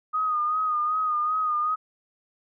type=tone with vibrato; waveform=sine; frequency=1238 Hz; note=D#6; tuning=9 cents flat; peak=-22 dBFS; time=0.13-1.76 s; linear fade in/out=20 ms; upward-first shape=sine; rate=2.6 Hz; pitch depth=44 cents each way; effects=none